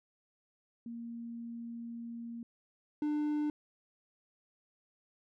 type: tone pair in turn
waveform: sine / triangle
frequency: 233.5 / 298.6 Hz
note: A#3 / D4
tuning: +3 / +29 cents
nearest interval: major third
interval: 426 cents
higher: second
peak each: -40 / -28 dBFS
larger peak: second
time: 0.86-2.43 / 3.02-3.5 s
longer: first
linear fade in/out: 2 ms
effects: none